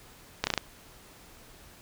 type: slowing click train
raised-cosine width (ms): 0.2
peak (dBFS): -8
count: 5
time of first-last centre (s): 0.44-0.577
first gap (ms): 30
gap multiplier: 1.09
effects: pink hiss -53 dBFS RMS until 1.81 s